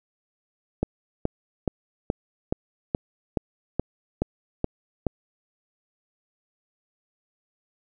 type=click train; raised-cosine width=2 ms; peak=-9 dBFS; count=11; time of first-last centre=0.83-5.067 s; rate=2.36 Hz; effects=none